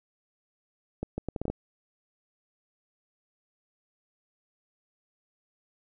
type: accelerating click train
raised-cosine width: 2 ms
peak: -18 dBFS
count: 8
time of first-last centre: 1.03-1.5 s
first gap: 150 ms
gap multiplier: 0.71
effects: none